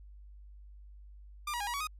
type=tone with pitch steps; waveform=sawtooth; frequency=1195 / 959 / 816 / 960 / 1129 / 1247 Hz; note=D6 / A#5 / G#5 / B5 / C#6 / D#6; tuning=+30 / +49 / -31 / -49 / +31 / +3 cents; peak=-30 dBFS; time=1.47-1.872 s; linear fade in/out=5 ms; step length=67 ms; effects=added 50 Hz sine -49 dBFS peak until 1.99 s + resampled to 32000 Hz